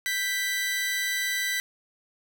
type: tone pair together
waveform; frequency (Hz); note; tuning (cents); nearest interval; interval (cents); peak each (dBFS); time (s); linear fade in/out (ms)
sawtooth; 1568 / 1975.6; G6 / B6; 0 / 0; major third; 400; -30 / -23; 0.06-1.6; 0
effects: none